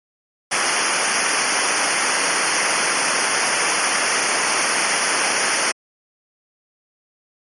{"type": "noise with comb filter", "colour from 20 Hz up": "pink", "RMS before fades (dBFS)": -19, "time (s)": [0.51, 5.72], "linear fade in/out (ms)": 10, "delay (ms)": 0.26, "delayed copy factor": -1, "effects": ["high-pass 200 Hz 12 dB/octave", "MP3 48 kbps"]}